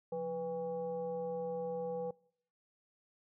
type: tone with frequency modulation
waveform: sine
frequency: 493.9 Hz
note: B4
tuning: in tune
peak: -35 dBFS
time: 0.12-2.11 s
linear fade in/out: 5 ms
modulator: 316 Hz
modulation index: 0.65
effects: noise-tail reverb RT60 0.7 s tail -26 dB re dry